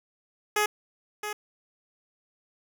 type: tone with echo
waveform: 10% pulse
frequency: 420 Hz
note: G#4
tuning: 19 cents sharp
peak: -14 dBFS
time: 0.56-0.66 s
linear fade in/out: 5 ms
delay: 670 ms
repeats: 1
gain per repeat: -9 dB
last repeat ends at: 1.33 s
effects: none